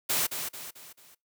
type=noise with echo; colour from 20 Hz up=white; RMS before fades=-27 dBFS; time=0.09-0.27 s; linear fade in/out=10 ms; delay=220 ms; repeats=4; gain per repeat=-7 dB; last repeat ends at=1.15 s; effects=noise-tail reverb RT60 0.2 s tail -23 dB re dry + high-pass 100 Hz 12 dB/octave